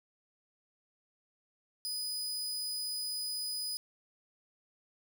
sawtooth tone, 4978 Hz, D#8, in tune, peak -32 dBFS, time 1.85-3.77 s, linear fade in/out 0 ms, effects none

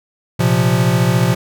square chord, Bb suspended second, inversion none, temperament equal, 116.54 / 130.81 / 174.61 Hz, Bb2 / C3 / F3, 0 / 0 / 0 cents, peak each -17 dBFS, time 0.39-1.35 s, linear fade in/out 10 ms, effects none

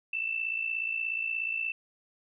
sine tone with amplitude modulation, 2660 Hz, E7, 15 cents sharp, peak -26 dBFS, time 0.13-1.72 s, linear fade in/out 5 ms, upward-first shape sine, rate 56.8 Hz, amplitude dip 70%, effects none

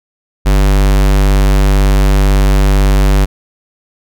square tone, 49 Hz, G1, in tune, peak -7 dBFS, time 0.45-3.26 s, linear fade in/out 20 ms, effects none

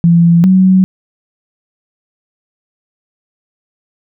sine tone pair in turn, 169.7 / 187.32 Hz, F3 / F#3, -49 / +22 cents, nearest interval major second, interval 171 cents, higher second, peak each -4 dBFS, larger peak neither, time 0.04-0.44 / 0.44-0.84 s, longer neither, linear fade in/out 0 ms, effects none

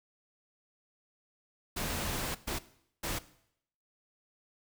pink noise bursts at uneven times, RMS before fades -35 dBFS, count 3, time 1.76-2.35 / 2.47-2.59 / 3.03-3.19 s, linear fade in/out 10 ms, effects noise-tail reverb RT60 0.7 s tail -17 dB re dry

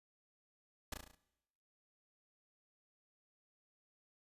pink noise with echo, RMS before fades -41 dBFS, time 0.92-0.94 s, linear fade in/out 5 ms, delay 35 ms, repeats 6, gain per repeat -4 dB, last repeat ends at 1.15 s, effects noise-tail reverb RT60 1.0 s tail -21 dB re dry + resampled to 32000 Hz

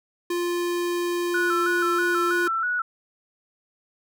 square tone, 349.2 Hz, F4, in tune, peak -24 dBFS, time 0.3-2.48 s, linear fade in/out 5 ms
sine tone with vibrato, 1400 Hz, F6, 4 cents sharp, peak -22 dBFS, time 1.34-2.82 s, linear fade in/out 5 ms, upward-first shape square, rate 3.1 Hz, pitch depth 80 cents each way
effects none

